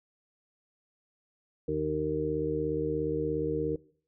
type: harmonic tone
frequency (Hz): 77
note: D#2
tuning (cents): -17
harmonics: 1 / 2 / 4 / 5 / 6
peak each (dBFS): -40 / -36 / -34 / -36 / -30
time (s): 1.68-3.76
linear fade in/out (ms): 5
effects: noise-tail reverb RT60 0.5 s tail -20 dB re dry